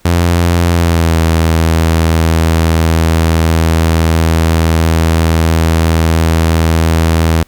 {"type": "tone with pitch glide", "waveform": "sawtooth", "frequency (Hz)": [86.1, 81.55], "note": ["F2", "E2"], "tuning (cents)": [-24, -18], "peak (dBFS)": -4, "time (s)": [0.05, 7.43], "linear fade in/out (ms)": 5, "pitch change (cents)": -94, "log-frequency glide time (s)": [0.67, 1.18], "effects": ["pink hiss -49 dBFS RMS until 7.47 s"]}